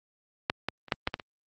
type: clicks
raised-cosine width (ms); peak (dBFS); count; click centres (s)
0.3; -8 / -12 / -30 / -8 / -10 / -14 / -23; 7; 0.499 / 0.686 / 0.883 / 0.922 / 1.074 / 1.141 / 1.198
effects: high-pass 80 Hz 12 dB/octave + Opus 48 kbps